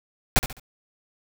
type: noise with echo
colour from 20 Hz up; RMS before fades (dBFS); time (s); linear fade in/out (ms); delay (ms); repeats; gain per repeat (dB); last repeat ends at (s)
pink; -17; 0.36-0.39; 0; 69; 3; -10; 0.597
effects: none